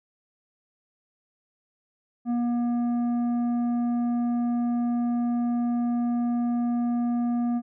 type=tone with tanh clipping; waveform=triangle; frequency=239.3 Hz; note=A#3; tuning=46 cents sharp; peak=-24 dBFS; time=2.25-7.62 s; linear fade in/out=50 ms; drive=12 dB; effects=none